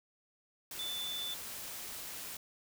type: tone in noise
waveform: sine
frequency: 3510 Hz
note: A7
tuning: 5 cents flat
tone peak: -37 dBFS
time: 0.79-1.34 s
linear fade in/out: 2 ms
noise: white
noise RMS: -44 dBFS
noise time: 0.71-2.37 s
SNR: +4 dB
effects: none